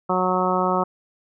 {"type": "harmonic tone", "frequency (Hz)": 183.7, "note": "F#3", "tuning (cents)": -12, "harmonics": [1, 2, 3, 4, 5, 6, 7], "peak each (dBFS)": [-26, -26, -26, -26, -26, -26, -26], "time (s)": [0.09, 0.84], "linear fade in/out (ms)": 10, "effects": []}